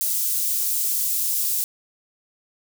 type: high-pass noise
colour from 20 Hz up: white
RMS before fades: -23 dBFS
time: 0.01-1.64 s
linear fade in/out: 0 ms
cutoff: 7400 Hz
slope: 12 dB/octave
effects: none